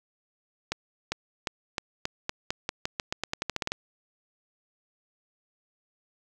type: accelerating click train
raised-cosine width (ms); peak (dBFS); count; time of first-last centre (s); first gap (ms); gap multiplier
0.2; -11; 19; 0.72-3.719; 400; 0.88
effects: none